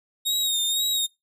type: tone with vibrato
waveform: sawtooth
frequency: 3729 Hz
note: A#7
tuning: in tune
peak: -19 dBFS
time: 0.25-1.07 s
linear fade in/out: 20 ms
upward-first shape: sine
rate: 2 Hz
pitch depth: 52 cents each way
effects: noise-tail reverb RT60 0.2 s tail -22 dB re dry